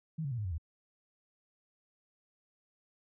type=tone with pitch steps; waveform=sine; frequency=159.4 / 138.77 / 120.8 / 105.16 / 91.55 / 79.7 Hz; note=D#3 / C#3 / B2 / G#2 / F#2 / D#2; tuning=+42 / +2 / -38 / +22 / -18 / +42 cents; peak=-33 dBFS; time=0.18-0.582 s; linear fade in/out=10 ms; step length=67 ms; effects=none